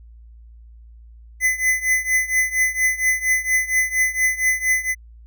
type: tone with tremolo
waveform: square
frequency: 2025 Hz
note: B6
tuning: 43 cents sharp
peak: -14 dBFS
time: 1.4-4.95 s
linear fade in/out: 50 ms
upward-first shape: triangle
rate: 4.3 Hz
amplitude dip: 90%
effects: added 57 Hz sine -41 dBFS peak until 5.26 s